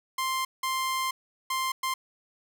sawtooth tone bursts at uneven times, 1050 Hz, C6, 6 cents sharp, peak -23 dBFS, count 4, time 0.18-0.45 / 0.63-1.11 / 1.5-1.72 / 1.83-1.94 s, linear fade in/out 5 ms, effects none

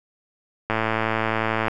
click train, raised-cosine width 0.5 ms, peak -7 dBFS, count 110, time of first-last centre 0.7-1.682 s, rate 111 Hz, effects none

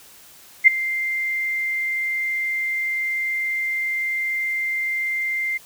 sine tone with ADSR envelope, 2093 Hz, C7, in tune, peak -4 dBFS, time 0.64-5.58 s, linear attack 33 ms, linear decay 11 ms, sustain -17 dB, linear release 14 ms, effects white hiss -47 dBFS RMS until 5.65 s

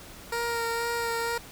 15% pulse tone with vibrato, 466.2 Hz, A#4, in tune, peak -21 dBFS, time 0.32-1.38 s, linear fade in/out 5 ms, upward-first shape sine, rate 2.1 Hz, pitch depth 16 cents each way, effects pink hiss -46 dBFS RMS until 1.51 s

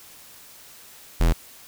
square tone, 41.35 Hz, E1, 6 cents sharp, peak -16 dBFS, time 1.2-1.33 s, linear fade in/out 10 ms, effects white hiss -47 dBFS RMS until 1.67 s

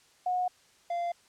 sine / triangle tone pair in turn, 727 / 691.6 Hz, F#5 / F5, -31 / -17 cents, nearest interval minor second, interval 86 cents, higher first, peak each -26 / -27 dBFS, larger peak first, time 0.26-0.48 / 0.9-1.12 s, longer neither, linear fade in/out 5 ms, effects white hiss -62 dBFS RMS until 1.28 s + low-pass 8000 Hz 12 dB/octave

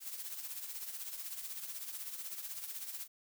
blue noise with tremolo, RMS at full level -41 dBFS, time 0-3.08 s, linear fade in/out 50 ms, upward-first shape triangle, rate 16 Hz, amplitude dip 65%, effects none

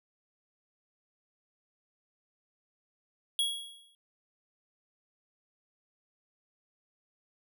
square tone with exponential decay, 3322 Hz, G#7, in tune, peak -25 dBFS, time 3.39-3.95 s, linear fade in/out 1 ms, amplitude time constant 120 ms, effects none

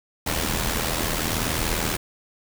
pink noise with amplitude modulation, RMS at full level -22 dBFS, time 0.26-1.97 s, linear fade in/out 10 ms, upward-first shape sine, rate 80.5 Hz, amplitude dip 65%, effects none

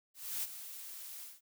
blue noise with ADSR envelope, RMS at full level -36 dBFS, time 0.14-1.41 s, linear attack 290 ms, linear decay 32 ms, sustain -11 dB, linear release 180 ms, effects none

